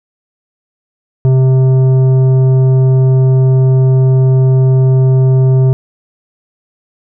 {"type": "tone with tanh clipping", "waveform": "sine", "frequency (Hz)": 130.81, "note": "C3", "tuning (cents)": 0, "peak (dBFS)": -7, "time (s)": [1.25, 5.73], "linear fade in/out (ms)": 0, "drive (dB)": 10, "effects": []}